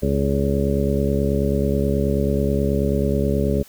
harmonic tone with a mistuned harmonic, 69.3 Hz, C#2, in tune, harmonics 1 / 2 / 3 / 4 / 5 / 6 / 7 / 8, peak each -23 / -24 / -23 / -28 / -32 / -24 / -33 / -27 dBFS, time 0.02-3.63 s, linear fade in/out 10 ms, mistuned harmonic 8, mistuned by +31 cents, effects white hiss -48 dBFS RMS until 3.68 s

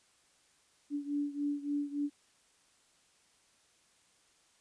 sine beating tone pair, 287.7 / 291.2 Hz, D4 / D4, -36 / -15 cents, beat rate 3.5 Hz, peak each -34 / -37 dBFS, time 0.9-2.1 s, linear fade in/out 50 ms, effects white hiss -68 dBFS RMS until 4.6 s + resampled to 22050 Hz

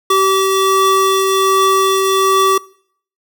square tone pair together, 384.9 / 1153.4 Hz, G4 / D6, -32 / -32 cents, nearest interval octave + perfect fifth, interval 1900 cents, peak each -14 dBFS, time 0.1-2.58 s, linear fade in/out 5 ms, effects noise-tail reverb RT60 0.6 s tail -23 dB re dry

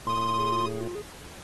click train, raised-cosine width 2 ms, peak -25 dBFS, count 91, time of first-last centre 0.07-0.874 s, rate 112 Hz
triangle tone, 1047 Hz, C6, 1 cent sharp, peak -23 dBFS, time 0.07-0.66 s, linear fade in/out 2 ms
15% pulse tone with tremolo, 1244.5 Hz, D#6, in tune, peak -31 dBFS, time 0.09-0.7 s, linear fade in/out 10 ms, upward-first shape triangle, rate 16 Hz, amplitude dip 100%
triangle tone with vibrato, 383.2 Hz, G4, 39 cents flat, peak -31 dBFS, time 0.38-1.02 s, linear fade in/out 10 ms, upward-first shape square, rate 3.5 Hz, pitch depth 140 cents each way
effects pink hiss -46 dBFS RMS until 1.43 s + AAC 32 kbps

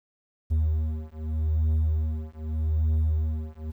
triangle beating tone pair, 77.78 / 78.6 Hz, D#2 / D#2, 0 / +18 cents, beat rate 0.82 Hz, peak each -24 dBFS, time 0.5-3.72 s, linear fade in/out 20 ms, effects 10-bit

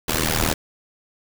pink noise with amplitude modulation, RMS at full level -17 dBFS, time 0.08-0.54 s, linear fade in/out 10 ms, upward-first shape sine, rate 79 Hz, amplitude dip 95%, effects none

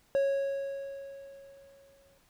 triangle tone with exponential decay, 551 Hz, C#5, 11 cents flat, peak -21 dBFS, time 0.15-2.18 s, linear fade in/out 0 ms, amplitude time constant 440 ms, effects pink hiss -66 dBFS RMS until 2.29 s

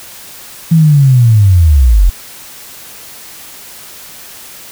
sine linear sweep, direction down, 167.2 to 40.18 Hz, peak -3 dBFS, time 0.71-2.1 s, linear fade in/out 10 ms, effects white hiss -32 dBFS RMS until 4.71 s

